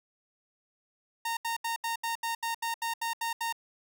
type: tone bursts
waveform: sawtooth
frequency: 921 Hz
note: A#5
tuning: 21 cents flat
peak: -26 dBFS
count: 12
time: 1.25-3.526 s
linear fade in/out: 5 ms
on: 120 ms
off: 76 ms
effects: none